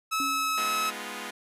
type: tone with pitch glide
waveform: sawtooth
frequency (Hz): 1297 to 1288.8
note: E6 to E6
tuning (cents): -28 to -39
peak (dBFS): -22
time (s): 0.11-0.91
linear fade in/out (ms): 20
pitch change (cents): -11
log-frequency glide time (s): 0.28-0.6
type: tone with exponential decay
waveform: sine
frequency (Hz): 275.9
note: C#4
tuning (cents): -8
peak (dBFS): -32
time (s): 0.2-0.89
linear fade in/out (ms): 1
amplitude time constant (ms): 150
type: chord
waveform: 5% pulse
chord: F half-diminished seventh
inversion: first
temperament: equal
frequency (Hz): 207.7 / 246.9 / 311.1 / 349.2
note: Ab3 / Cb4 / Eb4 / F4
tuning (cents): 0 / 0 / 0 / 0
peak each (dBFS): -28 / -28 / -33 / -30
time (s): 0.57-1.31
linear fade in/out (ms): 10
effects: resampled to 32000 Hz